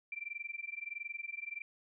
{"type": "tone with amplitude modulation", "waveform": "sine", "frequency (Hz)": 2354, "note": "D7", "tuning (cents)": 3, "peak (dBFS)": -36, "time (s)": [0.12, 1.62], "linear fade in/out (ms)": 2, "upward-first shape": "sine", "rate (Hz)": 21.5, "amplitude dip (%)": 95, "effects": []}